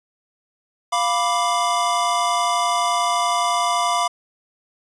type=chord; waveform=square; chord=B diminished; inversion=second; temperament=equal; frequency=698.5 / 987.8 / 1174.7 Hz; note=F5 / B5 / D6; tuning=0 / 0 / 0 cents; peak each=-23 dBFS; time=0.92-4.08 s; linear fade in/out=10 ms; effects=resampled to 24000 Hz